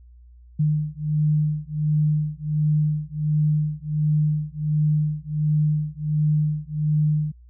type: beating tone pair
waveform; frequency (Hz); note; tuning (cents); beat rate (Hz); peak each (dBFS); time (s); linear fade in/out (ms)
sine; 151 / 152.4; D3 / D#3; +48 / -36; 1.4; -22; 0.59-7.32; 10
effects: added 60 Hz sine -45 dBFS peak until 7.49 s